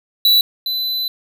square tone pair in turn, 3948 / 4010 Hz, B7 / B7, -1 / +26 cents, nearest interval unison, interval 27 cents, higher second, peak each -10 / -19 dBFS, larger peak first, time 0.25-0.41 / 0.66-1.08 s, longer second, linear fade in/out 2 ms, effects none

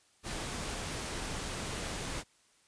pink noise, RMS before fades -38 dBFS, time 0.23-2.24 s, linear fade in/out 50 ms, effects white hiss -67 dBFS RMS until 2.67 s + resampled to 22050 Hz

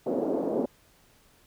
pink band-pass noise, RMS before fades -28 dBFS, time 0.06-0.66 s, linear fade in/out 10 ms, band 260 to 600 Hz, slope 24 dB/octave, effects pink hiss -61 dBFS RMS until 1.46 s

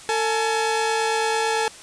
sawtooth tone pair together, 449.5 / 850 Hz, A4 / G#5, +37 / +40 cents, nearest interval major seventh, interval 1103 cents, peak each -19 dBFS, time 0.09-1.68 s, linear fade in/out 0 ms, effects white hiss -42 dBFS RMS until 1.82 s + resampled to 22050 Hz

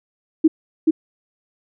sine tone with echo, 317.7 Hz, D#4, 36 cents sharp, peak -8 dBFS, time 0.44-0.48 s, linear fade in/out 10 ms, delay 430 ms, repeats 1, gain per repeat -2 dB, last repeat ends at 0.91 s, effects none

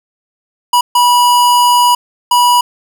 square tone bursts at uneven times, 975 Hz, B5, 23 cents flat, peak -7 dBFS, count 3, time 0.73-0.81 / 0.95-1.95 / 2.31-2.61 s, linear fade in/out 5 ms, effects none

